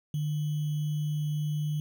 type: tone with sample-and-hold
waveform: sine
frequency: 150.3 Hz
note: D3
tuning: 40 cents sharp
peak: -27 dBFS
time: 0.14-1.8 s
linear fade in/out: 2 ms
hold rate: 3150 Hz
effects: none